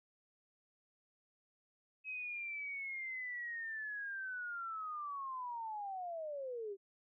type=linear sweep; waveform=sine; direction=down; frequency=2556 to 381.6 Hz; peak=-40 dBFS; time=2.04-6.77 s; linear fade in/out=50 ms; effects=none